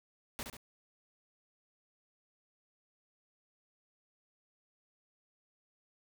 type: noise with echo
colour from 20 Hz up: pink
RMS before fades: -40 dBFS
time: 0.39-0.43 s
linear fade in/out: 0 ms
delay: 69 ms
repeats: 2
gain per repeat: -5 dB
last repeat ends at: 0.568 s
effects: none